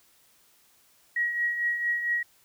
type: tone with tremolo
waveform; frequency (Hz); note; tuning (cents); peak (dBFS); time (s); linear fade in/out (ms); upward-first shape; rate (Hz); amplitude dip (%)
sine; 1904; A#6; +36; -22; 1.16-2.23; 5; triangle; 4.4; 60
effects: white hiss -62 dBFS RMS until 2.44 s